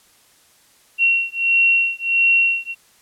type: beating tone pair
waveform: sine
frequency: 2733 / 2734.5 Hz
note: F7 / F7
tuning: -38 / -37 cents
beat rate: 1.5 Hz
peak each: -17 dBFS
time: 0.98-2.75 s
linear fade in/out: 50 ms
effects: white hiss -54 dBFS RMS until 3.01 s + low-pass 12000 Hz 12 dB/octave